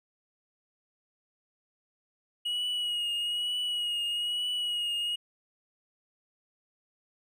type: tone with vibrato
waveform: triangle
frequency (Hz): 2900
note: F#7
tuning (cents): -35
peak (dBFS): -27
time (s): 2.45-5.16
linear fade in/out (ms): 10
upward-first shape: triangle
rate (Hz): 1.1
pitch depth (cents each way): 36
effects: none

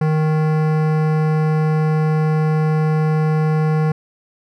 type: tone with hard clipping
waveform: sine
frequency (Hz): 155.56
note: D#3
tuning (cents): 0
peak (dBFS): -16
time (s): 0.01-3.92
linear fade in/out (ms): 5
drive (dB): 17
effects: none

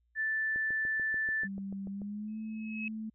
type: tone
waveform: sine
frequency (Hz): 1760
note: A6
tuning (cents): 0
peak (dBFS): -29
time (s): 0.15-1.48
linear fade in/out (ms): 50
type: click train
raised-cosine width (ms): 2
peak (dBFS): -34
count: 11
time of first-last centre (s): 0.56-2.018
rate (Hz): 6.86
type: tone with pitch glide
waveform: sine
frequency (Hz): 196 to 218.7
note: G3 to A3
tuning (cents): 0 to -10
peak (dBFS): -36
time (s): 1.44-3.1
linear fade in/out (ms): 10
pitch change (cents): +190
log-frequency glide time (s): 1.89-2.38
type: tone with exponential growth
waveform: sine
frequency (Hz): 2569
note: E7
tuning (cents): -45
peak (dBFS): -33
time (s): 2.28-2.88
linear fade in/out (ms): 2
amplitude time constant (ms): 130
effects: added 59 Hz sine -70 dBFS peak until 3.14 s

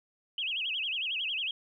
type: tone with vibrato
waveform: sine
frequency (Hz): 2891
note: F#7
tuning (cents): -41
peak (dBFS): -30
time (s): 0.38-1.51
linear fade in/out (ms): 2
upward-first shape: sine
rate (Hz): 11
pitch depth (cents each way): 240
effects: 12-bit

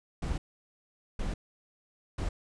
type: noise bursts at uneven times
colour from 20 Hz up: brown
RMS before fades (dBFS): -32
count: 3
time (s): 0.22-0.38 / 1.19-1.34 / 2.18-2.29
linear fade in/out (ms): 5
effects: resampled to 22050 Hz

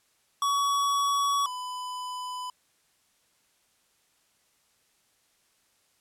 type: tone pair in turn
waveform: square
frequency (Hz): 1128 / 1000.6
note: C#6 / B5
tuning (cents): +30 / +22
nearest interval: major second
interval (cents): 208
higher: first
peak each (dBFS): -24 / -34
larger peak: first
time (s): 0.42-1.46 / 1.46-2.5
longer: neither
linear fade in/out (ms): 2
effects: white hiss -68 dBFS RMS until 6 s + low-pass 11000 Hz 12 dB/octave

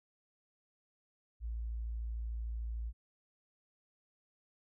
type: tone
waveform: sine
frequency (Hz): 56.7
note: A#1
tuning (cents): -47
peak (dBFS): -36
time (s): 1.4-2.93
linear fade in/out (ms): 50
effects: none

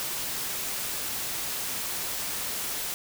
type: noise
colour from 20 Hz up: white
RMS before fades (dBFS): -32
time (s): 0-2.94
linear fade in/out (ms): 0
effects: none

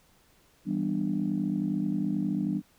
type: chord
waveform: sine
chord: E minor seventh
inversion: none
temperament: just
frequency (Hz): 164.81 / 197.78 / 247.2 / 296.7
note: E3 / G3 / B3 / D4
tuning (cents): 0 / +16 / +2 / +18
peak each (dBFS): -33 / -29 / -33 / -31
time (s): 0.65-2.62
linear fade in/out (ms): 50
effects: tanh soft clip ceiling -17 dBFS + pink hiss -63 dBFS RMS until 2.78 s

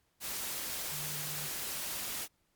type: tone in noise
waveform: sine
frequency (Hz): 150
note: D3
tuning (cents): +37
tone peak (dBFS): -45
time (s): 0.89-1.5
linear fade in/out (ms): 50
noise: white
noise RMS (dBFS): -38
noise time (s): 0.2-2.28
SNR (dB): -10
effects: pink hiss -75 dBFS RMS until 2.55 s + MP3 96 kbps

